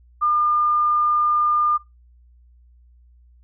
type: tone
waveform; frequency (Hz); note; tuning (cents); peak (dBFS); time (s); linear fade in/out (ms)
sine; 1206; D6; +46; -16; 0.21-1.78; 20
effects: noise-tail reverb RT60 0.2 s tail -18 dB re dry + added 60 Hz sine -49 dBFS peak until 3.43 s